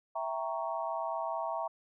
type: chord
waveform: sine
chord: E diminished seventh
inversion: none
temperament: equal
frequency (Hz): 659.3 / 784 / 932.3 / 1108.7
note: E5 / G5 / Bb5 / Db6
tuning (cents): 0 / 0 / 0 / 0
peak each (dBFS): -36 / -40 / -37 / -40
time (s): 0.15-1.68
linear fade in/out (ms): 10
effects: none